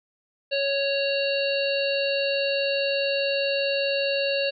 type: harmonic tone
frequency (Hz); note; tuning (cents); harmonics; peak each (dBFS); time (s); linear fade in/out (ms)
554.4; C#5; 0; 1 / 3 / 5 / 7 / 8; -24 / -35 / -28 / -34 / -32; 0.51-4.51; 20
effects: none